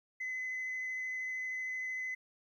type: tone with vibrato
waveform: sine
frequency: 2029 Hz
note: B6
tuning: 46 cents sharp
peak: -34 dBFS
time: 0.2-2.15 s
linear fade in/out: 10 ms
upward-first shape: triangle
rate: 13 Hz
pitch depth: 11 cents each way
effects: tanh soft clip ceiling -33 dBFS + 12-bit